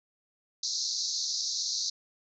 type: band-pass noise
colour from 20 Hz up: pink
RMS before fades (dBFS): -32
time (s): 0.63-1.9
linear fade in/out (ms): 5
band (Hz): 4000 to 6500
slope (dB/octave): 96
effects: none